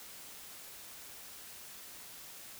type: silence
effects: white hiss -50 dBFS RMS until 2.59 s